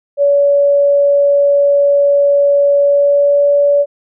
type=tone with pitch glide; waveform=sine; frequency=568 to 572.6 Hz; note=C#5 to D5; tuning=+42 to -44 cents; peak=-7 dBFS; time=0.17-3.86 s; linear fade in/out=50 ms; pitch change=+14 cents; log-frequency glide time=2.79-3.47 s; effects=none